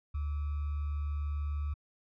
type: tone with sample-and-hold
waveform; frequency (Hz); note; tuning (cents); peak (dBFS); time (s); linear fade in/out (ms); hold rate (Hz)
sine; 73.42; D2; 0; -31; 0.14-1.74; 10; 1225
effects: low-pass 2000 Hz 12 dB/octave